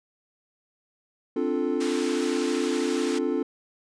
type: chord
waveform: triangle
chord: D minor seventh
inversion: third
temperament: equal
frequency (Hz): 261.6 / 293.7 / 349.2 / 440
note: C4 / D4 / F4 / A4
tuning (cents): 0 / 0 / 0 / 0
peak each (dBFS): -27 / -27 / -27 / -27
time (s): 1.36-3.43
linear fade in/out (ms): 5
type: band-pass noise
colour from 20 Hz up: pink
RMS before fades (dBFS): -37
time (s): 1.8-3.19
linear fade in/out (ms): 10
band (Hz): 1200 to 8400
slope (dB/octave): 12
effects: resampled to 22050 Hz